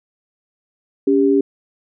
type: tone pair together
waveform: sine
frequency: 280.9 / 397.2 Hz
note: C#4 / G4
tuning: +23 / +23 cents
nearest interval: tritone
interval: 600 cents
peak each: -14 dBFS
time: 1.07-1.41 s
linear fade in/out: 5 ms
effects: none